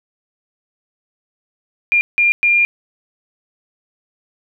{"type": "tone bursts at uneven times", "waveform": "sine", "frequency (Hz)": 2402, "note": "D7", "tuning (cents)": 38, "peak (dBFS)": -10, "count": 3, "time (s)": [[1.92, 2.01], [2.18, 2.32], [2.43, 2.65]], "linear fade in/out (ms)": 0, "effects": []}